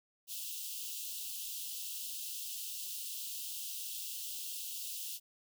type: high-pass noise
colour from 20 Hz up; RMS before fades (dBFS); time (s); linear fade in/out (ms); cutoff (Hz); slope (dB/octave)
white; -42; 0.27-5.2; 50; 2700; 96
effects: none

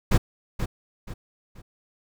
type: noise with echo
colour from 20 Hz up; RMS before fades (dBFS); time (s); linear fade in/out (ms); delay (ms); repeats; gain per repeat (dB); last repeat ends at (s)
brown; -17; 0.11-0.18; 10; 480; 3; -9; 1.62
effects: none

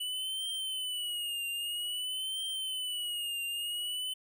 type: tone with vibrato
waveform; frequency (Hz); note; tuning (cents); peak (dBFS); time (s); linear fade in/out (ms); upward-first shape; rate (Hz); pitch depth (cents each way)
square; 2960; F#7; 0; -34; 0-4.14; 10; triangle; 0.51; 110
effects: none

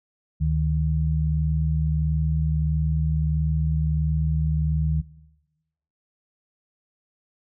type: tone pair together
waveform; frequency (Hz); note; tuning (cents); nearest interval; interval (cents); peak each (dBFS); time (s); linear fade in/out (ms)
sine; 73.42 / 154.94; D2 / D#3; 0 / -7; octave + minor second; 1293; -22; 0.4-5.02; 20
effects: noise-tail reverb RT60 1.0 s tail -20 dB re dry

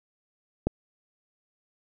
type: click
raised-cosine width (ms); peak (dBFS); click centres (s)
2; -10; 0.67
effects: none

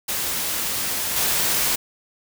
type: noise with level steps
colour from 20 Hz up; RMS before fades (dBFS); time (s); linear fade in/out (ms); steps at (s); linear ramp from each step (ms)
white; -25 / -21; 0.08-1.76; 10; 1.16; 5
effects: none

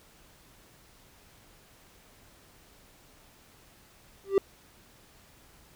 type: tone with exponential growth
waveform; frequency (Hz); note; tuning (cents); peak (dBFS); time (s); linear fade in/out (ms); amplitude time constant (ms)
triangle; 392; G4; 0; -13; 4.24-4.38; 1; 30
effects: pink hiss -58 dBFS RMS until 5.75 s

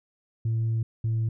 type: tone pair in turn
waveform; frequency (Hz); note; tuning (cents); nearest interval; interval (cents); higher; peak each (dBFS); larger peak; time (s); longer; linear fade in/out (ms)
sine; 113.1 / 112.32; A2 / A2; +48 / +36; unison; 12; first; -21; neither; 0.45-0.83 / 1.04-1.29; first; 5
effects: tanh soft clip ceiling -21 dBFS

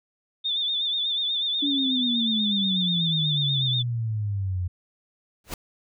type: tone with vibrato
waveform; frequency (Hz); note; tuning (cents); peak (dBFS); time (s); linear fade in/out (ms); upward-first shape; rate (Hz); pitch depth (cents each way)
sine; 3571; A7; +25; -23; 0.44-3.83; 20; sine; 8.2; 62
type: exponential sweep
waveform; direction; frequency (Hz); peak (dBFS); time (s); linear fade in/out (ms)
sine; down; 289.6 to 88; -24; 1.62-4.68; 10
type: noise with exponential growth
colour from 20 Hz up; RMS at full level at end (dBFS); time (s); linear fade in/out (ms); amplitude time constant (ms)
pink; -27; 5.44-5.54; 2; 21
effects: none

